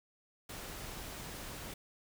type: noise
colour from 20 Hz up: pink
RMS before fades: -45 dBFS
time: 0.49-1.74 s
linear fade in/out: 5 ms
effects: none